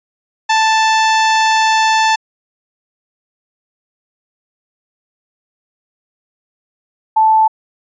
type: tone pair in turn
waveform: sawtooth / sine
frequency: 881 / 877.2 Hz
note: A5 / A5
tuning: +2 / -6 cents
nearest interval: unison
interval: 8 cents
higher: first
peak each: -6 / -7 dBFS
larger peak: first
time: 0.49-2.16 / 7.16-7.48 s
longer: first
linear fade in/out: 10 ms
effects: resampled to 16000 Hz